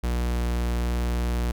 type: tone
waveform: 45% pulse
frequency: 59.8 Hz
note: A#1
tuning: 45 cents sharp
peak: -23 dBFS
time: 0.03-1.52 s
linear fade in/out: 10 ms
effects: none